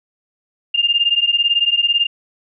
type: beating tone pair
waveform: sine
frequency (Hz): 2800 / 2818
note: F7 / F7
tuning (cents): +4 / +15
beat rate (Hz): 18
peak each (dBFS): -16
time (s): 0.74-2.07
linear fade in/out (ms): 10
effects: none